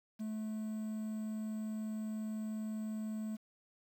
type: tone with quantisation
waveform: triangle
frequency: 216.4 Hz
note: A3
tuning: 29 cents flat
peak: -35 dBFS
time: 0.19-3.37 s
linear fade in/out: 20 ms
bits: 10
effects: none